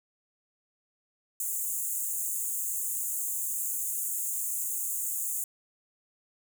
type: high-pass noise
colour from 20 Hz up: pink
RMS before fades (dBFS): -32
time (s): 1.4-5.44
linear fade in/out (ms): 2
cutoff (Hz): 6700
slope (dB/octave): 96
effects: none